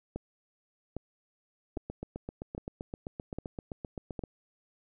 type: two click trains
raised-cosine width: 2 ms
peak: -24 / -22 dBFS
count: 20 / 6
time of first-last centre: 1.77-4.238 / 0.16-4.192 s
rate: 7.7 / 1.24 Hz
effects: none